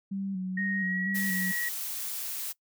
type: tone with vibrato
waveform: sine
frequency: 190.5 Hz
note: G3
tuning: 49 cents flat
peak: -30 dBFS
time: 0.11-1.52 s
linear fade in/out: 10 ms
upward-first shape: square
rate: 2.1 Hz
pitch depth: 43 cents each way
type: tone with pitch glide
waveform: sine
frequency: 1864.7 to 1917.1 Hz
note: A#6 to A#6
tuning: 0 to +48 cents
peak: -30 dBFS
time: 0.57-1.69 s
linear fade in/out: 5 ms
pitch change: +48 cents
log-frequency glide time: 0.74-0.99 s
type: noise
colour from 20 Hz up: blue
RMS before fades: -35 dBFS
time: 1.14-2.53 s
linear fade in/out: 20 ms
effects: noise-tail reverb RT60 0.1 s tail -21 dB re dry